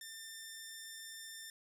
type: tone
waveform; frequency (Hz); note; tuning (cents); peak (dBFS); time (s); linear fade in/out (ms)
10% pulse; 1793; A6; +32; -38; 0.01-1.5; 2
effects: none